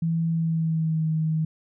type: tone with pitch glide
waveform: sine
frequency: 164.81 to 158.1 Hz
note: E3 to D#3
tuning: 0 to +28 cents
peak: -21 dBFS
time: 0.02-1.45 s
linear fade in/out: 5 ms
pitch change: -72 cents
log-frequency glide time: 0.3-1.08 s
effects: none